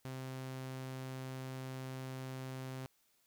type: tone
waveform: sawtooth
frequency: 130.81 Hz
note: C3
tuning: in tune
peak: -38 dBFS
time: 0.05-2.86 s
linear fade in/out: 0 ms
effects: white hiss -74 dBFS RMS until 3.26 s